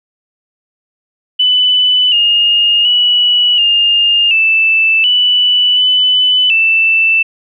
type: tone with pitch steps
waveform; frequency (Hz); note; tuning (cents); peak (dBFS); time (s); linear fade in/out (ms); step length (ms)
sine; 2994 / 2841 / 2940 / 2820 / 2643 / 2970 / 3002 / 2656; F#7 / F7 / F#7 / F7 / E7 / F#7 / F#7 / E7; +20 / +29 / -12 / +16 / +4 / +6 / +24 / +12; -7; 1.39-7.23; 10; 730
effects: none